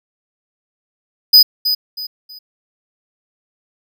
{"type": "tone with echo", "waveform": "square", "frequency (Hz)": 4982, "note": "D#8", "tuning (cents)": 1, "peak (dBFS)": -4, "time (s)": [1.33, 1.43], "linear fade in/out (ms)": 10, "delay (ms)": 320, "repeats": 3, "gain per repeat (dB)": -10, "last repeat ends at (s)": 2.39, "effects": []}